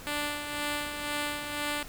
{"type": "tone with tremolo", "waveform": "5% pulse", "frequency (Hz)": 293.7, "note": "D4", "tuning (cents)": 0, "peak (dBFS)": -18, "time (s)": [0.07, 1.83], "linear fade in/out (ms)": 0, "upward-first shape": "sine", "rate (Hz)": 2, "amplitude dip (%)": 50, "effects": ["pink hiss -46 dBFS RMS until 1.88 s"]}